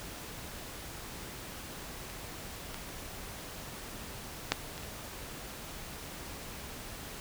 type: clicks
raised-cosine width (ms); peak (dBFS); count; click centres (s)
0.2; -29 / -23 / -8 / -26 / -28; 5; 2.1 / 2.744 / 4.52 / 4.779 / 4.834
effects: pink hiss -44 dBFS RMS until 7.2 s